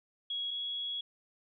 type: tone pair in turn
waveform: sine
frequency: 3322 / 3340 Hz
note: G#7 / G#7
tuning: 0 / +9 cents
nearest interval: unison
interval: 9 cents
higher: second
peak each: -33 / -34 dBFS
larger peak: first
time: 0.3-0.51 / 0.51-1.01 s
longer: second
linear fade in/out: 5 ms
effects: none